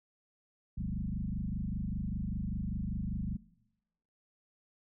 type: tone with frequency modulation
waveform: sine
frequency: 119.5 Hz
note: A#2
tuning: 43 cents sharp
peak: -33 dBFS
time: 0.77-3.37 s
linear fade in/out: 10 ms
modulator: 25.1 Hz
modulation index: 3.8
effects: noise-tail reverb RT60 0.9 s tail -20 dB re dry